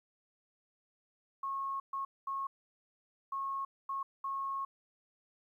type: tone bursts at uneven times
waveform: sine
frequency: 1091 Hz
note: C#6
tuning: 28 cents flat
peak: -34 dBFS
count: 6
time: 1.43-1.8 / 1.93-2.05 / 2.27-2.47 / 3.32-3.65 / 3.89-4.03 / 4.24-4.65 s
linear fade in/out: 5 ms
effects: 12-bit